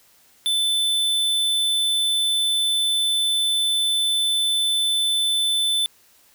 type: tone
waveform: square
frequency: 3520 Hz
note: A7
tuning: in tune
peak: -19 dBFS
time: 0.46-5.86 s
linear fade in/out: 0 ms
effects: white hiss -56 dBFS RMS until 6.34 s